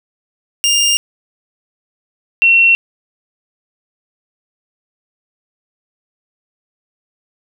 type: tone pair in turn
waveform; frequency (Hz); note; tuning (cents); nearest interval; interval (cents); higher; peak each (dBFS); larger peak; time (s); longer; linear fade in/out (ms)
20% pulse / sine; 2806 / 2720; F7 / F7; +8 / -46; minor second; 54; first; -6; neither; 0.64-0.97 / 2.42-2.75; neither; 0
effects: none